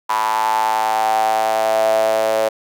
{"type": "tone with high-pass filter sweep", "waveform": "sawtooth", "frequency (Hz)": 110, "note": "A2", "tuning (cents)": 0, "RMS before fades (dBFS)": -17, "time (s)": [0.09, 2.49], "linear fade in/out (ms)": 10, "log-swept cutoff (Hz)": [970, 580], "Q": 9.3, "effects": []}